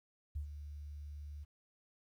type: tone with ADSR envelope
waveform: sine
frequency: 73.42 Hz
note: D2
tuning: in tune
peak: -35 dBFS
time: 0.35-1.45 s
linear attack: 12 ms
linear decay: 100 ms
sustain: -9 dB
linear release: 21 ms
effects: 12-bit